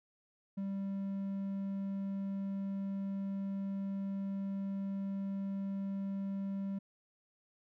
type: tone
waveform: triangle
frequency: 196 Hz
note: G3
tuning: in tune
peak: -33 dBFS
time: 0.57-6.79 s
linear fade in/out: 10 ms
effects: none